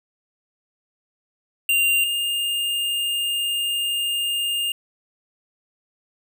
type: tone pair in turn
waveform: square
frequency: 2782 / 2819 Hz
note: F7 / F7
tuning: -7 / +16 cents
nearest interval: unison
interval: 23 cents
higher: second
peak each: -17 / -22 dBFS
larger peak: first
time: 1.69-2.04 / 2.04-4.72 s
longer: second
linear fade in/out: 2 ms
effects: none